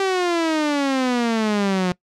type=exponential sweep; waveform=sawtooth; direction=down; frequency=392 to 178.2 Hz; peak=-14 dBFS; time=0-1.92 s; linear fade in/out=2 ms; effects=noise-tail reverb RT60 0.1 s tail -23 dB re dry + low-pass 6000 Hz 12 dB/octave